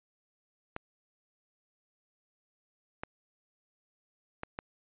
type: clicks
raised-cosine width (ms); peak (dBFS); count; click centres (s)
0.5; -21; 4; 0.764 / 3.035 / 4.434 / 4.589
effects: resampled to 8000 Hz

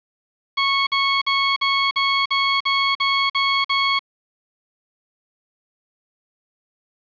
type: tone bursts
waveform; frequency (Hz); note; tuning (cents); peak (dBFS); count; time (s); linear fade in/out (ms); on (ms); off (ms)
15% pulse; 1102; C#6; -11; -10; 10; 0.57-3.993; 10; 300; 47
effects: resampled to 11025 Hz + 7-bit

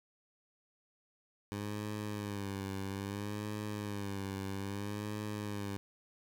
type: tone with vibrato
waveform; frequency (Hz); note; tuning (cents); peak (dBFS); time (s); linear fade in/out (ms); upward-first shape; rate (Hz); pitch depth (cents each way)
15% pulse; 101.3; G#2; -43; -31; 1.52-5.77; 0; sine; 0.61; 73
effects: none

